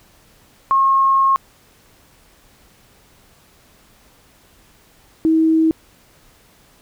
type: tone pair in turn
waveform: sine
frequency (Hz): 1081 / 320.7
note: C#6 / E4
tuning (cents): -44 / -48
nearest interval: octave + major sixth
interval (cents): 2104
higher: first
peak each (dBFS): -11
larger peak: neither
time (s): 0.71-1.36 / 5.25-5.71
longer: first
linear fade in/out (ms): 0
effects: pink hiss -52 dBFS RMS until 6.81 s